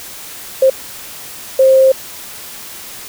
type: tone bursts at uneven times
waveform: sine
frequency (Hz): 529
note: C5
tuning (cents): +19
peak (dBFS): -5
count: 2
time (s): 0.62-0.7 / 1.59-1.92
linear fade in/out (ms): 5
effects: white hiss -31 dBFS RMS until 3.08 s